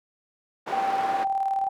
white band-pass noise, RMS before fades -33 dBFS, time 0.66-1.25 s, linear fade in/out 20 ms, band 270 to 1200 Hz, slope 12 dB/octave
sine tone with tremolo, 780 Hz, G5, 9 cents flat, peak -21 dBFS, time 0.72-1.69 s, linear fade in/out 10 ms, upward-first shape square, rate 19 Hz, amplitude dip 40%
effects none

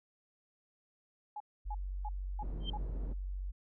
sine tone bursts, 840 Hz, G#5, 19 cents sharp, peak -39 dBFS, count 5, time 1.36-2.775 s, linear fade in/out 5 ms, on 43 ms, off 300 ms
sine tone, 47 Hz, F#1, 28 cents sharp, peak -36 dBFS, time 1.65-3.52 s, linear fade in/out 20 ms
pink low-pass noise, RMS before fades -46 dBFS, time 2.41-3.14 s, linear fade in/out 20 ms, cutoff 400 Hz, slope 12 dB/octave
sine tone with exponential growth, 3136 Hz, G7, in tune, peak -34 dBFS, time 2.6-2.7 s, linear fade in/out 5 ms, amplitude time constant 21 ms
effects none

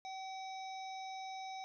harmonic tone, 763 Hz, G5, 47 cents flat, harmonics 1 / 3 / 5 / 7 / 8, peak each -43 / -53 / -54 / -58 / -62 dBFS, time 0.05-1.64 s, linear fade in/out 0 ms, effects none

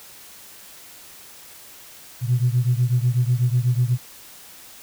sine beating tone pair, 120.4 / 128.5 Hz, B2 / C3, -44 / -31 cents, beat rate 8.1 Hz, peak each -18 / -20 dBFS, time 2.21-3.98 s, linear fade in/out 50 ms, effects tanh soft clip ceiling -10 dBFS + white hiss -44 dBFS RMS until 4.82 s

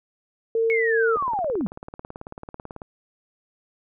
sine tone with tremolo, 453.6 Hz, A#4, 47 cents flat, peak -18 dBFS, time 0.55-1.16 s, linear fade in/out 2 ms, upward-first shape sine, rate 2.6 Hz, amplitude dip 25%
sine linear sweep, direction down, 2231 to 168.4 Hz, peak -22 dBFS, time 0.7-1.67 s, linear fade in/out 0 ms
click train, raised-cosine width 1 ms, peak -22 dBFS, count 31, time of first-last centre 1.17-2.818 s, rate 18.2 Hz
effects none

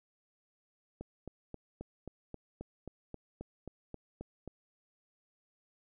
click train, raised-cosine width 2 ms, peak -29 dBFS, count 14, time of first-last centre 1.01-4.477 s, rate 3.75 Hz, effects none

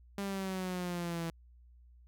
sawtooth exponential sweep, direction down, 200.2 to 164.81 Hz, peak -31 dBFS, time 0.18-1.3 s, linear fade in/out 2 ms, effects added 60 Hz sine -56 dBFS peak until 2.07 s

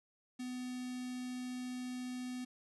square tone with notch filter, 250.8 Hz, B3, 27 cents sharp, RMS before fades -42 dBFS, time 0.39-2.45 s, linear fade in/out 10 ms, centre 980 Hz, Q 0.67, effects resampled to 24000 Hz + 11-bit

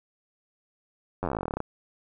slowing click train, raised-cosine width 1 ms, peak -15 dBFS, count 20, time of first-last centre 1.23-1.604 s, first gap 10 ms, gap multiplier 1.07, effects none

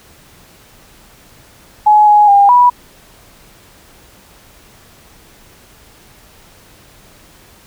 sine tone with pitch steps, 844 / 835 / 804 / 979 Hz, G#5 / G#5 / G5 / B5, +28 / +9 / +44 / -15 cents, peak -4 dBFS, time 1.86-2.7 s, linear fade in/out 10 ms, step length 210 ms, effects pink hiss -44 dBFS RMS until 7.66 s

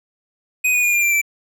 square tone with pitch steps, 2500 / 2466 / 2432 / 2398 / 2365 / 2333 Hz, D#7 / D#7 / D#7 / D7 / D7 / D7, +8 / -16 / -40 / +36 / +12 / -12 cents, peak -15 dBFS, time 0.64-1.216 s, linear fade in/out 10 ms, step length 96 ms, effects none

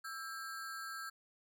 square ring-modulated tone, 1463 Hz, F#6, 20 cents flat, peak -40 dBFS, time 0.04-1.1 s, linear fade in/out 10 ms, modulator 138 Hz, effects none

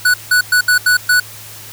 square tone bursts at uneven times, 1478 Hz, F#6, 2 cents flat, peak -9 dBFS, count 6, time 0.05-0.14 / 0.31-0.41 / 0.52-0.61 / 0.68-0.78 / 0.86-0.97 / 1.09-1.2 s, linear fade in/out 5 ms, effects added 107 Hz sine -40 dBFS peak until 1.72 s + white hiss -34 dBFS RMS until 1.72 s

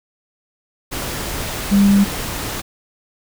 sine tone in noise, 200 Hz, G3, 35 cents sharp, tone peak -9 dBFS, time 1.71-2.05 s, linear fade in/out 20 ms, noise pink, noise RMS -25 dBFS, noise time 0.91-2.62 s, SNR +13 dB, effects none

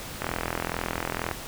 click train, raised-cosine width 0.5 ms, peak -12 dBFS, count 47, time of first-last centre 0.22-1.313 s, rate 42.1 Hz, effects pink hiss -38 dBFS RMS until 1.47 s

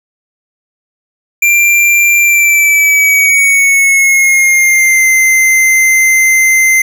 square tone with pitch glide, 2371 to 2076 Hz, D7 to C7, +16 to -14 cents, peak -6 dBFS, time 1.42-6.82 s, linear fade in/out 5 ms, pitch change -230 cents, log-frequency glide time 2.18-5.07 s, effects none

